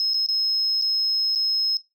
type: tone with dropouts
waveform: sine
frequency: 5160 Hz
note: E8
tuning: 38 cents flat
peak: -18 dBFS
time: 0-1.77 s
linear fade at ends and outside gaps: 1 ms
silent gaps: 0.136-0.142 / 0.263-0.287 / 0.815-0.821 / 1.351-1.357 s
effects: noise-tail reverb RT60 0.2 s tail -19 dB re dry + tanh soft clip ceiling -16 dBFS